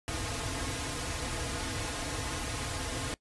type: noise with comb filter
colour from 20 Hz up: pink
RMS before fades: -35 dBFS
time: 0.08-3.14 s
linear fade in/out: 0 ms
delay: 5.2 ms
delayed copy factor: -0.95
effects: noise-tail reverb RT60 0.1 s tail -21 dB re dry + resampled to 24000 Hz